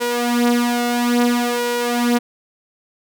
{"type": "tone with flanger", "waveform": "sawtooth", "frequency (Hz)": 240.8, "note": "B3", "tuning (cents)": -44, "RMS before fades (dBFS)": -18, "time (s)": [0, 2.19], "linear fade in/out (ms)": 20, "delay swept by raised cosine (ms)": [2, 5.6], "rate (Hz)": 0.59, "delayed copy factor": 0.7, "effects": []}